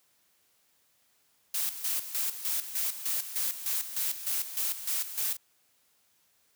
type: noise with tremolo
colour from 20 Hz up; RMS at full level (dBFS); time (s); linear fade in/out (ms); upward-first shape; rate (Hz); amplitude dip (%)
blue; -30; 1.54-5.37; 5; square; 3.3; 70
effects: white hiss -69 dBFS RMS until 6.55 s + high-pass 60 Hz 12 dB/octave

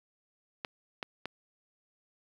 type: clicks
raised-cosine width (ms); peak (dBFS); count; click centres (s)
0.3; -19; 3; 0.648 / 1.028 / 1.256
effects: high-pass 150 Hz 12 dB/octave + 9-bit

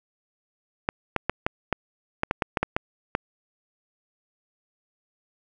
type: clicks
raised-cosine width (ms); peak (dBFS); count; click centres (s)
0.5; -7; 12; 0.889 / 1.163 / 1.296 / 1.465 / 1.727 / 2.234 / 2.311 / 2.422 / 2.572 / 2.63 / 2.765 / 3.151
effects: none

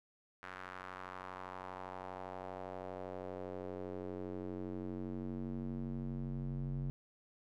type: tone with band-pass filter sweep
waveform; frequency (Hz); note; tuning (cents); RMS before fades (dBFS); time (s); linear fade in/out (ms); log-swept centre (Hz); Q
square; 46.25; F#1; 0; -43; 0.43-6.9; 0; 1500 to 150; 2
effects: none

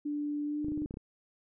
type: tone with pitch glide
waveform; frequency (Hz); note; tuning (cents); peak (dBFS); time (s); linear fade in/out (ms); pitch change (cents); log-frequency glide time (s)
sine; 293.7 to 300.4; D4 to D4; 0 to +39; -31; 0.05-0.86; 10; +39; 0.45-0.67
type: clicks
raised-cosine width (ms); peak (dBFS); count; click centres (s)
3; -28; 9; 0.646 / 0.684 / 0.72 / 0.776 / 0.82 / 0.859 / 0.909 / 0.941 / 0.971
effects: none

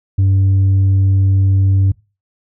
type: tone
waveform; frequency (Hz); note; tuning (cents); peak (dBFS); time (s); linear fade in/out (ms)
sine; 96.7; G2; -23; -6; 0.18-1.92; 10
effects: noise-tail reverb RT60 0.3 s tail -24 dB re dry + tanh soft clip ceiling -8 dBFS

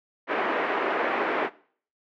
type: band-pass noise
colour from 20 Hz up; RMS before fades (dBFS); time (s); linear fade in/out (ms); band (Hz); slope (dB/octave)
pink; -26; 0.27-1.5; 50; 320 to 2200; 24
effects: noise-tail reverb RT60 0.5 s tail -20 dB re dry + MP3 96 kbps

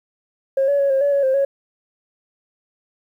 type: tone with pitch steps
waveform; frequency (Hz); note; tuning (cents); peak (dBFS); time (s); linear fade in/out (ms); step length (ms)
sine; 540 / 567 / 557 / 537 / 570 / 560 / 527 / 553; C#5 / C#5 / C#5 / C5 / C#5 / C#5 / C5 / C#5; -45 / +39 / +8 / +45 / +48 / +18 / +12 / -4; -13; 0.57-1.45; 5; 110
effects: tanh soft clip ceiling -11 dBFS + 9-bit

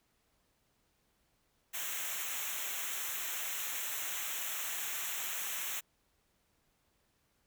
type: noise with comb filter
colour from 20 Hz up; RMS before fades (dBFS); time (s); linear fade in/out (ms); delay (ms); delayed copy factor
white; -38; 1.73-5.81; 20; 0.21; -0.85
effects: pink hiss -75 dBFS RMS until 7.46 s

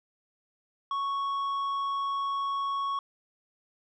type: tone with tanh clipping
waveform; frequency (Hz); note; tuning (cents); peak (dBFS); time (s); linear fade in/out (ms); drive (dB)
triangle; 1108.7; C#6; 0; -29; 0.91-2.99; 2; 10
effects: none

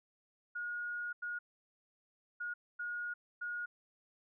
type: tone bursts at uneven times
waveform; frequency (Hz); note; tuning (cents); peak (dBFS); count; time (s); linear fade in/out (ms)
sine; 1439; F#6; -49; -37; 5; 0.55-1.13 / 1.22-1.39 / 2.4-2.54 / 2.79-3.14 / 3.41-3.66; 10
effects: none

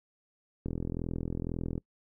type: click train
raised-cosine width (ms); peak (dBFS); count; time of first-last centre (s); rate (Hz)
3; -21; 48; 0.66-1.779; 42
effects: noise-tail reverb RT60 0.1 s tail -25 dB re dry

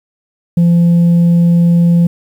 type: tone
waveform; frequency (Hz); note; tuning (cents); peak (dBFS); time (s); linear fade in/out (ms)
sine; 171.2; F3; -34; -3; 0.57-2.07; 5
effects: tanh soft clip ceiling -5 dBFS + 7-bit

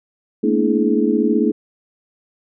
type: tone cluster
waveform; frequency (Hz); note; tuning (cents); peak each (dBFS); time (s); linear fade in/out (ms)
sine; 217.4 / 235.5 / 290.9 / 326.4 / 423.6; A3 / A#3 / D4 / E4 / G#4; -21 / +18 / -16 / -17 / +34; -20; 0.43-1.52; 10
effects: none

